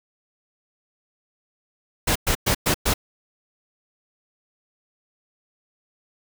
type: noise bursts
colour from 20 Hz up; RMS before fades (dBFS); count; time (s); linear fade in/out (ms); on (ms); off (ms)
pink; -20; 5; 2.07-2.94; 10; 86; 110
effects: none